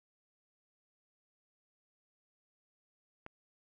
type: click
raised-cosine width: 0.5 ms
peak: -30 dBFS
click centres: 3.264 s
effects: none